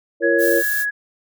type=chord; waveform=sine; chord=Bb minor; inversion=second; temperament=equal with one note detuned; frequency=340.7 / 466.2 / 554.4 Hz; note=F4 / Bb4 / Db5; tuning=-43 / 0 / 0 cents; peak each=-19 dBFS; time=0.2-0.63 s; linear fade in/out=50 ms
type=tone; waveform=sine; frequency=1675 Hz; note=G#6; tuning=14 cents sharp; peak=-19 dBFS; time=0.22-0.91 s; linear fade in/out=20 ms
type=noise; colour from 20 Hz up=violet; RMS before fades=-25 dBFS; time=0.38-0.86 s; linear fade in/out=50 ms
effects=none